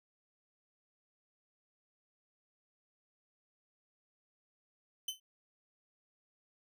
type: tone with exponential decay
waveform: sawtooth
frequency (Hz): 3052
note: G7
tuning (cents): -47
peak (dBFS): -29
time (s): 5.08-5.2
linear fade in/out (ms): 5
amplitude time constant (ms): 26
effects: none